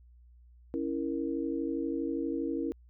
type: chord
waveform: sine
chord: A# diminished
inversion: first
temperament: equal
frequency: 277.2 / 329.6 / 466.2 Hz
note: C#4 / E4 / A#4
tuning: 0 / 0 / 0 cents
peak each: -34 / -33 / -37 dBFS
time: 0.74-2.72 s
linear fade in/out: 0 ms
effects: added 60 Hz sine -54 dBFS peak until 2.89 s